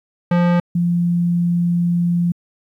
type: tone pair in turn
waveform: square / sine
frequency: 174.61 / 173.2 Hz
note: F3 / F3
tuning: 0 / -14 cents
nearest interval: unison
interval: 14 cents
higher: first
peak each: -13 / -14 dBFS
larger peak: first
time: 0.31-0.6 / 0.75-2.32 s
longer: second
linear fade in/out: 5 ms
effects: low-pass 2000 Hz 12 dB/octave + 9-bit